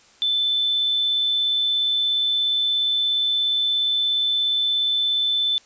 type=tone with amplitude modulation; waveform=sine; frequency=3520 Hz; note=A7; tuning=in tune; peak=-17 dBFS; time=0.22-5.58 s; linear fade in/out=0 ms; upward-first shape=sine; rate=117 Hz; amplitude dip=25%; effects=white hiss -53 dBFS RMS until 5.65 s + resampled to 16000 Hz